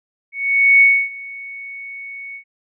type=tone with ADSR envelope; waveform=sine; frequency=2221 Hz; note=C#7; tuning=3 cents sharp; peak=-6 dBFS; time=0.32-2.44 s; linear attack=490 ms; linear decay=280 ms; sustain=-23 dB; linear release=88 ms; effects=none